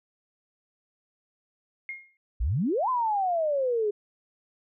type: tone with exponential decay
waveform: sine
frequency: 2138 Hz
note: C7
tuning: 37 cents sharp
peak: -30 dBFS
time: 1.89-2.17 s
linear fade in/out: 1 ms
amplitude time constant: 59 ms
type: exponential two-way sweep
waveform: sine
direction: up then down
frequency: 49 to 1046.5 to 405.1 Hz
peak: -23 dBFS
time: 2.4-3.91 s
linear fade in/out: 10 ms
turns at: 2.89 s
effects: none